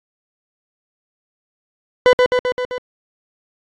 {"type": "tone with echo", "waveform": "40% pulse", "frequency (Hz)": 500, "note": "B4", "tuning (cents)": 21, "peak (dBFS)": -6, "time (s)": [2.06, 2.13], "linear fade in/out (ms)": 0, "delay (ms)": 130, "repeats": 5, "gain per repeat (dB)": -3, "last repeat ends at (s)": 2.78, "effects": ["low-pass 3000 Hz 12 dB/octave", "AAC 48 kbps"]}